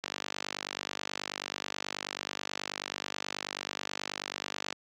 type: click train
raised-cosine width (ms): 0.2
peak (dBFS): -15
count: 232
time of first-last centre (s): 0.04-4.726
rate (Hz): 49.3
effects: high-pass 200 Hz 12 dB/octave + Opus 48 kbps